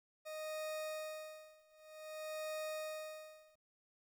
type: tone with tremolo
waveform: 40% pulse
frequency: 621 Hz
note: D#5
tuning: 3 cents flat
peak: -39 dBFS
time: 0.25-3.56 s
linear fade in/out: 20 ms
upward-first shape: sine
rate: 0.53 Hz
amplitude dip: 95%
effects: 13-bit

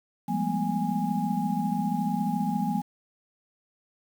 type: tone cluster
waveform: sine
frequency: 172.4 / 198.7 / 213.2 / 244.3 / 825 Hz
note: F3 / G3 / G#3 / B3 / G#5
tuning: -22 / +24 / +46 / -19 / -12 cents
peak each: -31 dBFS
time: 0.28-2.82 s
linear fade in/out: 10 ms
effects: 8-bit

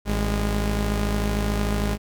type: tone pair together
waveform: sawtooth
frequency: 53.41 / 205 Hz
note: G#1 / G#3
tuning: +49 / -22 cents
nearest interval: octave + major seventh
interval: 2329 cents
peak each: -19 / -22 dBFS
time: 0.05-1.98 s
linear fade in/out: 50 ms
effects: none

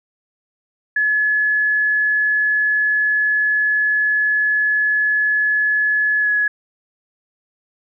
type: tone with pitch glide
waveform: sine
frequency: 1706 to 1688.4 Hz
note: G#6 to G#6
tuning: +46 to +28 cents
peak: -14 dBFS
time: 0.96-6.48 s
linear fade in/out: 5 ms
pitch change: -18 cents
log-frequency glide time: 6.2-6.29 s
effects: none

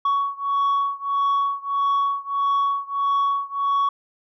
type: beating tone pair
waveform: sine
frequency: 1118 / 1119.6 Hz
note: C#6 / C#6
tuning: +14 / +17 cents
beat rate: 1.6 Hz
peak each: -20 / -21 dBFS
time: 0.05-3.89 s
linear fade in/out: 5 ms
effects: tanh soft clip ceiling -16 dBFS

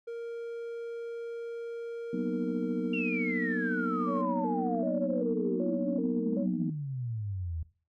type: tone with pitch glide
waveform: triangle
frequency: 466.2 to 456.1 Hz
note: A#4 to A#4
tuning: 0 to -38 cents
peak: -33 dBFS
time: 0.07-4.22 s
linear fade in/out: 10 ms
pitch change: -38 cents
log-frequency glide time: 2.14-3.39 s
type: chord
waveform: sine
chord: B major seventh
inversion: second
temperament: equal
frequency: 185 / 233.1 / 246.9 / 311.1 Hz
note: F#3 / A#3 / B3 / D#4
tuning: 0 / 0 / 0 / 0 cents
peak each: -34 / -36 / -33 / -36 dBFS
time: 2.13-6.7 s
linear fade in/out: 5 ms
type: exponential sweep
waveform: sine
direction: down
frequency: 2794 to 77.7 Hz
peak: -32 dBFS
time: 2.93-7.63 s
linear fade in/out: 5 ms
type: tone with vibrato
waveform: sine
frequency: 507 Hz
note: B4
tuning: 45 cents sharp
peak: -33 dBFS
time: 4.06-6.47 s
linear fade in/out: 50 ms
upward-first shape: square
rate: 1.3 Hz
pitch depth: 170 cents each way
effects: noise-tail reverb RT60 0.4 s tail -18 dB re dry + tanh soft clip ceiling -16 dBFS

